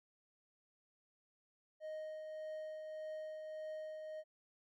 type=tone with tremolo; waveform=triangle; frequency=622.3 Hz; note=D#5; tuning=in tune; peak=-40 dBFS; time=1.8-4.24 s; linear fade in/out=50 ms; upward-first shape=triangle; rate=1.7 Hz; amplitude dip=35%; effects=none